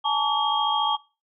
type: tone cluster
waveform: sine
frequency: 843 / 897 / 1140 / 3237 Hz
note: G#5 / A5 / C#6 / G#7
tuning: +26 / +33 / +48 / -45 cents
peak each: -26 dBFS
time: 0.04-0.97 s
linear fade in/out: 20 ms
effects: noise-tail reverb RT60 0.3 s tail -20 dB re dry